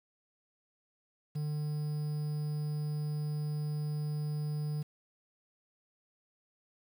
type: tone with quantisation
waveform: triangle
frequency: 150 Hz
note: D3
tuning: 37 cents sharp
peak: -30 dBFS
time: 1.35-4.83 s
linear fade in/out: 10 ms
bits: 9
effects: none